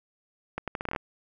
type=accelerating click train; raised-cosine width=0.5 ms; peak=-16 dBFS; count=10; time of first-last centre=0.58-0.962 s; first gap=97 ms; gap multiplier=0.77; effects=none